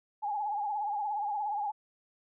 sine tone with vibrato, 830.6 Hz, G#5, in tune, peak -30 dBFS, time 0.22-1.72 s, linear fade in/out 20 ms, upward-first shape triangle, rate 17 Hz, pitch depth 84 cents each way, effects none

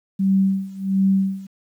sine tone with tremolo, 193.1 Hz, G3, 26 cents flat, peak -13 dBFS, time 0.19-1.47 s, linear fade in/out 10 ms, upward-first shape sine, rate 1.4 Hz, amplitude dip 90%, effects 9-bit

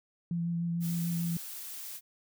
sine tone with vibrato, 170 Hz, F3, 46 cents flat, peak -29 dBFS, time 0.31-1.37 s, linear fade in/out 2 ms, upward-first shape sine, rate 6.7 Hz, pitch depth 15 cents each way
blue noise, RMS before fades -42 dBFS, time 0.8-2.01 s, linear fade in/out 50 ms
effects none

